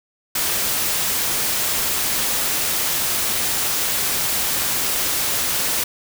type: noise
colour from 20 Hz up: white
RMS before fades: -21 dBFS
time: 0.35-5.84 s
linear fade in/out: 5 ms
effects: none